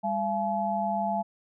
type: tone cluster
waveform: sine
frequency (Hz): 201.3 / 682 / 854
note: G3 / F5 / G#5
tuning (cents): +46 / -41 / +48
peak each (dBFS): -32 / -29 / -29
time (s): 0.03-1.23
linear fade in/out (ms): 20
effects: none